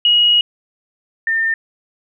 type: tone pair in turn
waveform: sine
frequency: 2896 / 1807.1 Hz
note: F#7 / A6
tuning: -38 / +46 cents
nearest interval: minor sixth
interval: 816 cents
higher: first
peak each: -9 / -14 dBFS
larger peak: first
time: 0.05-0.41 / 1.27-1.54 s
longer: first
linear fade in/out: 2 ms
effects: none